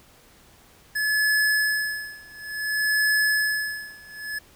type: tone with tremolo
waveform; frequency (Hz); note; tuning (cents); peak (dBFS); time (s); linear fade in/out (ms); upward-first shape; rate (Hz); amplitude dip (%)
square; 1713; A6; -47; -19; 0.95-4.39; 10; sine; 0.57; 95
effects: pink hiss -54 dBFS RMS until 4.55 s